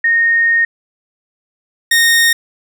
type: tone pair in turn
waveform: sine / sawtooth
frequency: 1850 / 1850 Hz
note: A#6 / A#6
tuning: -14 / -14 cents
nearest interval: unison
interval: 0 cents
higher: neither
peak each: -9 / -5 dBFS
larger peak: second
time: 0.04-0.65 / 1.91-2.33 s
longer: first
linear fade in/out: 5 ms
effects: none